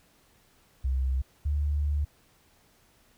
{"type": "tone pair in turn", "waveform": "sine", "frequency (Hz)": [65.41, 73.13], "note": ["C2", "D2"], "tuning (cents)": [0, -7], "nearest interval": "major second", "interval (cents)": 193, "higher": "second", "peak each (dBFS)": -24, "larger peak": "neither", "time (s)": [[0.84, 1.22], [1.45, 2.05]], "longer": "second", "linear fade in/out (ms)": 10, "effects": ["pink hiss -63 dBFS RMS until 3.17 s"]}